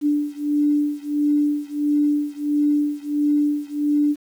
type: beating tone pair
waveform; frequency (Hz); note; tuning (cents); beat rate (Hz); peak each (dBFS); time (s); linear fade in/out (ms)
sine; 293.2 / 294.7; D4 / D4; -3 / +6; 1.5; -20 / -21; 0.01-4.16; 50
effects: 8-bit